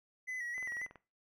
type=tone with vibrato; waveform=triangle; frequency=1966 Hz; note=B6; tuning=8 cents flat; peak=-36 dBFS; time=0.27-0.87 s; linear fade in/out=20 ms; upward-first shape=square; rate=3.7 Hz; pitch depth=44 cents each way
type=click train; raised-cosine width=0.5 ms; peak=-37 dBFS; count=9; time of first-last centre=0.58-0.957 s; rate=21.2 Hz
effects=noise-tail reverb RT60 0.3 s tail -19 dB re dry